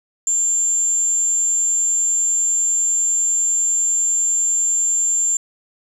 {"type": "tone", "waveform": "sine", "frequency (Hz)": 7290, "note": "A#8", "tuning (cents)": -40, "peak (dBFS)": -15, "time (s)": [0.27, 5.37], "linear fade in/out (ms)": 2, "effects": ["7-bit"]}